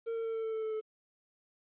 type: tone with pitch steps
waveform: triangle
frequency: 458 / 454.6 / 451.2 / 447.8 / 444.4 / 441.1 / 437.8 / 434.5 Hz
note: A#4 / A#4 / A4 / A4 / A4 / A4 / A4 / A4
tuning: -31 / -43 / +44 / +30 / +17 / +4 / -9 / -22 cents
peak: -31 dBFS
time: 0.06-0.812 s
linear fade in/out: 20 ms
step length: 94 ms
effects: resampled to 8000 Hz + 12-bit